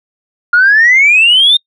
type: exponential sweep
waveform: sine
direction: up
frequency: 1400 to 3689 Hz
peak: -3 dBFS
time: 0.53-1.57 s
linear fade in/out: 5 ms
effects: noise-tail reverb RT60 0.1 s tail -26 dB re dry + tanh soft clip ceiling 0 dBFS